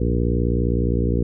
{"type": "harmonic tone with a mistuned harmonic", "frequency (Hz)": 59.7, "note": "A#1", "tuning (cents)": 42, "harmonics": [1, 2, 3, 4, 5, 6, 7, 8], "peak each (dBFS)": [-21, -24, -26, -27, -28, -29, -29, -30], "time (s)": [0, 1.23], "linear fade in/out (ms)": 5, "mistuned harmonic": 1, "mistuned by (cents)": 120, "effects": []}